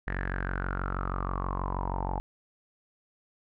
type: tone with low-pass filter sweep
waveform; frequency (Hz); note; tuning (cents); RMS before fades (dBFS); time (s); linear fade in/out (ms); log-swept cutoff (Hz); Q
sawtooth; 46.25; F#1; 0; -32; 0.07-2.2; 0; 1800 to 850; 9.2
effects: none

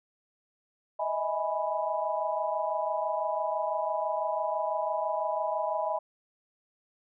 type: chord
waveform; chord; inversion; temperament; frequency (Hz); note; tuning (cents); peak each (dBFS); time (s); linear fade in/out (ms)
sine; E major seventh; third; equal with one note detuned; 622.3 / 648.3 / 830.6 / 987.8; D#5 / E5 / G#5 / B5; 0 / -29 / 0 / 0; -33; 0.99-5.99; 10
effects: none

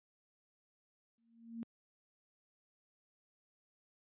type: tone with exponential growth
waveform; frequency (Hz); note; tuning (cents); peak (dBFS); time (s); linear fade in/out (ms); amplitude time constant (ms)
sine; 230.2; A#3; -22; -37; 1.18-1.63; 0; 96
effects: high-pass 150 Hz 12 dB/octave + resampled to 8000 Hz

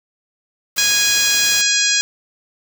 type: noise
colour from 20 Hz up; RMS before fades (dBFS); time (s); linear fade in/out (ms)
white; -26; 0.76-1.62; 10
type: harmonic tone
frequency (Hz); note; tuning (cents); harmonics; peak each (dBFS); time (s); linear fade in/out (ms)
826; G#5; -10; 2 / 3 / 4 / 5 / 6 / 7 / 8 / 9; -22 / -22 / -22 / -22 / -22 / -22 / -22 / -22; 0.78-2.01; 0
effects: none

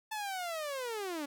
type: linear sweep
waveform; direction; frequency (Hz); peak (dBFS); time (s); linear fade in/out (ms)
sawtooth; down; 880 to 275.9; -32; 0.11-1.26; 10
effects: none

